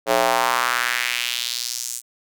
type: tone with high-pass filter sweep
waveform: square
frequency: 60.6 Hz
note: B1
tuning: 32 cents flat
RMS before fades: -22 dBFS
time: 0.06-2.02 s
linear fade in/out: 50 ms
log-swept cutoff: 530 to 8000 Hz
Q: 2.2
effects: none